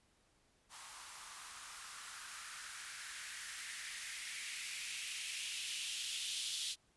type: noise with band-pass filter sweep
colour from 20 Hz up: violet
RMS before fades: -45 dBFS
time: 0.69-6.76 s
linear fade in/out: 50 ms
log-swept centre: 940 to 3500 Hz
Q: 2.8
effects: pink hiss -73 dBFS RMS until 6.96 s + resampled to 24000 Hz